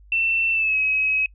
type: tone with pitch glide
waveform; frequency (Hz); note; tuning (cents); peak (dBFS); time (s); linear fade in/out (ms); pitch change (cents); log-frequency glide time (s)
sine; 2685 to 2552; E7 to D#7; +31 to +43; -18; 0.12-1.26; 2; -88; 0.52-0.77
effects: noise-tail reverb RT60 0.1 s tail -26 dB re dry + added 50 Hz sine -46 dBFS peak until 1.34 s